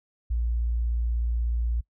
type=tone; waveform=sine; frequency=58.27 Hz; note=A#1; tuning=in tune; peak=-23 dBFS; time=0.3-1.81 s; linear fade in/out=10 ms; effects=noise-tail reverb RT60 0.1 s tail -22 dB re dry